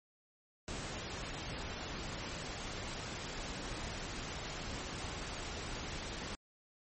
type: noise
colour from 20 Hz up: pink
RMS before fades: -42 dBFS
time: 0.68-6.35 s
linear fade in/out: 0 ms
effects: MP3 32 kbps